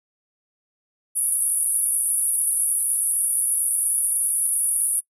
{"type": "band-pass noise", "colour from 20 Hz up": "pink", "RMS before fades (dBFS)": -22, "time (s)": [1.15, 5.01], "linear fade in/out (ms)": 20, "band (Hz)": [9700, 11000], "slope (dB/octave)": 96, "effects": ["noise-tail reverb RT60 0.1 s tail -24 dB re dry"]}